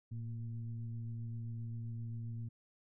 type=tone with frequency modulation; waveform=sine; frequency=114.2 Hz; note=A#2; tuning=35 cents flat; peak=-39 dBFS; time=0.11-2.49 s; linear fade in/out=10 ms; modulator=118 Hz; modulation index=0.51; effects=none